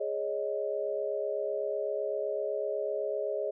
sine chord, Ab suspended fourth, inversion none, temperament equal, 415.3 / 554.4 / 622.3 Hz, Ab4 / Db5 / Eb5, 0 / 0 / 0 cents, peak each -34 dBFS, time 0-3.51 s, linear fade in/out 10 ms, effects none

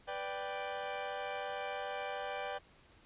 sawtooth chord, G major, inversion first, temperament equal, 493.9 / 587.3 / 784 Hz, B4 / D5 / G5, 0 / 0 / 0 cents, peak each -40 / -38 / -37 dBFS, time 0.07-2.59 s, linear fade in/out 20 ms, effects pink hiss -63 dBFS RMS until 3.05 s + resampled to 8000 Hz

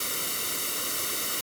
white noise with comb filter, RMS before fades -29 dBFS, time 0-1.41 s, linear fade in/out 5 ms, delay 1.2 ms, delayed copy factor -0.75, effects AAC 64 kbps

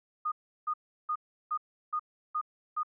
sine tone bursts, 1230 Hz, D#6, 20 cents flat, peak -28 dBFS, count 7, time 0.25-2.833 s, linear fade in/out 10 ms, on 69 ms, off 350 ms, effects none

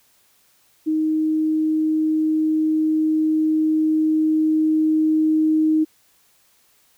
sine tone with level ramp, 312.6 Hz, D#4, 8 cents sharp, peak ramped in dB -17 to -14 dBFS, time 0.86-5.85 s, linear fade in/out 20 ms, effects white hiss -59 dBFS RMS until 6.97 s

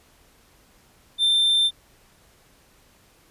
triangle tone, 3574 Hz, A7, 26 cents sharp, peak -15 dBFS, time 1.18-1.71 s, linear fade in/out 50 ms, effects pink hiss -57 dBFS RMS until 3.3 s + resampled to 32000 Hz

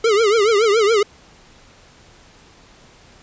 square tone with vibrato, 430 Hz, A4, 40 cents flat, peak -13 dBFS, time 0.04-1.03 s, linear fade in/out 5 ms, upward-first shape triangle, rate 7.1 Hz, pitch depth 170 cents each way, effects pink hiss -48 dBFS RMS until 3.22 s + resampled to 16000 Hz

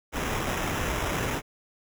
pink noise with sample-and-hold, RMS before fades -29 dBFS, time 0.12-1.42 s, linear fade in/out 50 ms, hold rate 4410 Hz, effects none

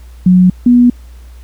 sine tone pair in turn, 182.6 / 243.7 Hz, F#3 / B3, -23 / -23 cents, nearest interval perfect fourth, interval 500 cents, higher second, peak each -3 dBFS, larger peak neither, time 0.26-0.5 / 0.66-0.9 s, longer neither, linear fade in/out 5 ms, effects added 60 Hz sine -31 dBFS peak until 1.43 s + pink hiss -48 dBFS RMS until 1.43 s

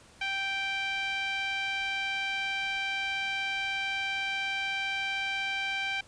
5% pulse tone with low-pass filter, 783 Hz, G5, 2 cents flat, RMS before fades -32 dBFS, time 0.21-6.01 s, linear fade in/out 5 ms, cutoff 2500 Hz, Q 2.2, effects pink hiss -56 dBFS RMS until 6.07 s + resampled to 22050 Hz

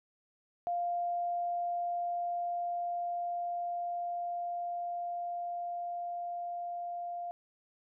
sine tone with level ramp, 698.5 Hz, F5, in tune, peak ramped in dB -30 to -36 dBFS, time 0.67-7.31 s, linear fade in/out 0 ms, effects none

